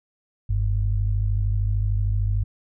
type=tone pair together; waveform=sine; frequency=47.6 / 100.8 Hz; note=F#1 / G2; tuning=+50 / +49 cents; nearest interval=octave + minor second; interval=1299 cents; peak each=-22 dBFS; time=0.49-2.44 s; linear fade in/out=10 ms; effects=none